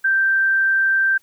sine tone, 1568 Hz, G6, in tune, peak -14 dBFS, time 0.04-1.18 s, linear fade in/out 10 ms, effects white hiss -59 dBFS RMS until 1.22 s

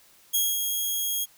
5% pulse tone with ADSR envelope, 3282 Hz, G#7, 21 cents flat, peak -12 dBFS, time 0.33-1.26 s, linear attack 19 ms, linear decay 220 ms, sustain -5 dB, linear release 29 ms, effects white hiss -57 dBFS RMS until 1.37 s

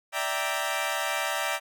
15% pulse chord, E half-diminished seventh, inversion third, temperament equal, 587.3 / 659.3 / 784 / 932.3 Hz, D5 / E5 / G5 / Bb5, 0 / 0 / 0 / 0 cents, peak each -26 / -26 / -26 / -27 dBFS, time 0.12-1.6 s, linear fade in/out 50 ms, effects none

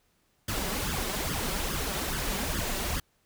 pink noise with flanger, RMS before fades -31 dBFS, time 0.48-3 s, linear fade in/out 5 ms, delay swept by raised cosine 0.6 to 5.3 ms, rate 2.4 Hz, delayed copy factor +0.75, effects pink hiss -70 dBFS RMS until 3.25 s

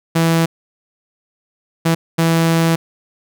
sawtooth tone bursts at uneven times, 164.81 Hz, E3, in tune, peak -8 dBFS, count 3, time 0.15-0.46 / 1.85-1.95 / 2.18-2.76 s, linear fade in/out 10 ms, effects none

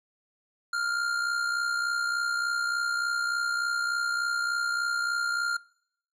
square tone with amplitude modulation, 1400 Hz, F6, 4 cents sharp, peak -25 dBFS, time 0.73-5.57 s, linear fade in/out 5 ms, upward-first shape sine, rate 63.4 Hz, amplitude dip 55%, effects noise-tail reverb RT60 0.7 s tail -23 dB re dry + low-pass 8000 Hz 12 dB/octave

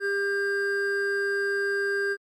triangle tone pair together, 399.2 / 1596.8 Hz, G4 / G6, +32 / +32 cents, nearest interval 2 octaves, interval 2400 cents, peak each -25 dBFS, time 0-2.17 s, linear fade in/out 50 ms, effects Opus 48 kbps

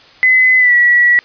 sine tone with pitch glide, 2026 to 1936.7 Hz, B6 to B6, +44 to -34 cents, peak -6 dBFS, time 0.23-1.19 s, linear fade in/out 0 ms, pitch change -78 cents, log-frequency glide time 0.58-0.74 s, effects white hiss -42 dBFS RMS until 1.24 s + resampled to 11025 Hz

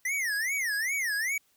square tone with vibrato, 1933 Hz, B6, 38 cents flat, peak -28 dBFS, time 0.05-1.38 s, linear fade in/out 5 ms, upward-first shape sine, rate 2.5 Hz, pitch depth 280 cents each way, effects white hiss -68 dBFS RMS until 1.56 s

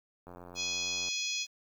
click train, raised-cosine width 1 ms, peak -34 dBFS, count 73, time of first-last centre 0.27-1.084 s, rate 88.4 Hz
harmonic tone, 837 Hz, G#5, 13 cents sharp, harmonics 3 / 4 / 5 / 6 / 7 / 8, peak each -37 / -38 / -39 / -40 / -40 / -41 dBFS, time 0.55-1.47 s, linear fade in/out 50 ms
effects 10-bit

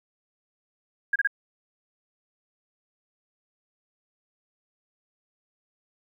sine tone bursts, 1627 Hz, G#6, 36 cents flat, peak -19 dBFS, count 3, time 1.13-1.274 s, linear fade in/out 5 ms, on 28 ms, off 30 ms, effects 10-bit

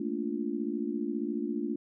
sine chord, Bb major seventh, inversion third, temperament just, 218.5 / 233.1 / 291.4 / 349.6 Hz, A3 / Bb3 / D4 / F4, -12 / 0 / -13 / +2 cents, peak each -36 / -36 / -34 / -36 dBFS, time 0-1.76 s, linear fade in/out 5 ms, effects none

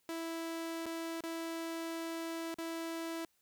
sawtooth tone with dropouts, 329.6 Hz, E4, in tune, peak -34 dBFS, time 0.09-3.25 s, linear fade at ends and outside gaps 1 ms, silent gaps 0.858-0.863 / 1.207-1.237 / 2.543-2.585 s, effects white hiss -75 dBFS RMS until 3.41 s

